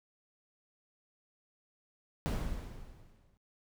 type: noise with exponential decay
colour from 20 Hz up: brown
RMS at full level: -29 dBFS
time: 2.26-3.37 s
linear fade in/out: 0 ms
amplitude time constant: 240 ms
effects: noise-tail reverb RT60 0.1 s tail -26 dB re dry